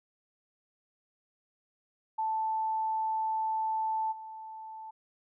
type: tone with level steps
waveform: sine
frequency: 880 Hz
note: A5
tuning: in tune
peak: -28 / -41 dBFS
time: 2.18-4.91 s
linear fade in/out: 10 ms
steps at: 4.11 s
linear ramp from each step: 20 ms
effects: none